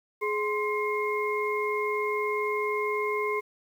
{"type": "tone cluster", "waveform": "sine", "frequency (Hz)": [421, 1045, 2144], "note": ["G#4", "C6", "C7"], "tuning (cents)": [24, -2, 42], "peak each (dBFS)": [-28, -31, -32], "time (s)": [0.21, 3.41], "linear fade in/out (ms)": 20, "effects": ["9-bit"]}